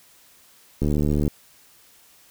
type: click train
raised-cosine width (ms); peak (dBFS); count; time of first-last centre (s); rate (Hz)
3; -10; 35; 0.82-1.278; 74.2
effects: white hiss -54 dBFS RMS until 2.3 s